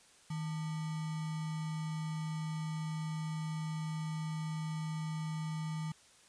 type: tone with sample-and-hold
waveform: sine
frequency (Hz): 157.9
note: D#3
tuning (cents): +26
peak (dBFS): -35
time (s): 0.3-5.92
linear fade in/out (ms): 5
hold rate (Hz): 1050
effects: white hiss -62 dBFS RMS until 6.28 s + resampled to 22050 Hz